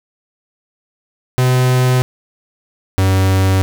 45% pulse tone pair in turn, 127.2 / 95.29 Hz, C3 / G2, -48 / -49 cents, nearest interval perfect fourth, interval 501 cents, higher first, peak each -10 dBFS, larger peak neither, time 1.38-2.02 / 2.98-3.62 s, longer neither, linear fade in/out 0 ms, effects 7-bit

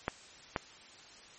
clicks, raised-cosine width 0.5 ms, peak -15 dBFS, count 2, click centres 0.081 / 0.562 s, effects white hiss -54 dBFS RMS until 1.38 s + MP3 32 kbps

